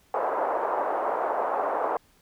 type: band-pass noise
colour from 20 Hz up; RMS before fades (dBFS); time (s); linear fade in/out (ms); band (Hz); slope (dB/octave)
pink; -27; 0.14-1.97; 2; 490 to 1100; 24
effects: pink hiss -62 dBFS RMS until 2.21 s